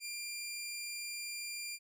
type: tone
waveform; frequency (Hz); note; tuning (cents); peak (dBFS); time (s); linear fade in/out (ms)
15% pulse; 2389; D7; +29; -33; 0-1.79; 50
effects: none